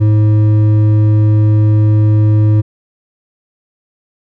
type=tone with hard clipping; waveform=sine; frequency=106.7 Hz; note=G#2; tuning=47 cents sharp; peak=-8 dBFS; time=0-2.62 s; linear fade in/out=20 ms; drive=7 dB; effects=none